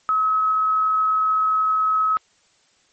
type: tone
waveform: sine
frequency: 1282 Hz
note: E6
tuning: 49 cents flat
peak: -16 dBFS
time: 0.09-2.17 s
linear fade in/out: 0 ms
effects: white hiss -60 dBFS RMS until 2.92 s + MP3 32 kbps